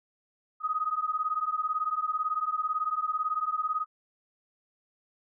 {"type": "beating tone pair", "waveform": "sine", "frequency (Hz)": [1244.5, 1262.5], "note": ["D#6", "D#6"], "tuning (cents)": [0, 25], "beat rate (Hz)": 18, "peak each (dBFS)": -30, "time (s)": [0.6, 3.86], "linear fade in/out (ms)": 50, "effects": []}